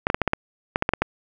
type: clicks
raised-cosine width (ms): 0.5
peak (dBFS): -4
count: 11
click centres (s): 0.069 / 0.101 / 0.145 / 0.217 / 0.277 / 0.334 / 0.759 / 0.824 / 0.891 / 0.936 / 1.02
effects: none